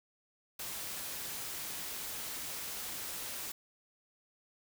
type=noise; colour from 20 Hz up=white; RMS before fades=-41 dBFS; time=0.59-3.52 s; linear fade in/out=5 ms; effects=none